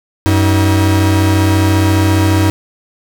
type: tone pair together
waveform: 45% pulse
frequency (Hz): 94.96 / 319.4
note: F#2 / D#4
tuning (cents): +45 / +45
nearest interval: octave + major sixth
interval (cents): 2100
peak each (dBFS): -10 / -14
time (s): 0.26-2.5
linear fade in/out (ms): 0
effects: none